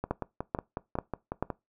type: two click trains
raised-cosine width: 1 ms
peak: -14 / -18 dBFS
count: 4 / 9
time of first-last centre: 0.11-1.426 / 0.04-1.503 s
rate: 2.28 / 5.47 Hz
effects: noise-tail reverb RT60 0.2 s tail -21 dB re dry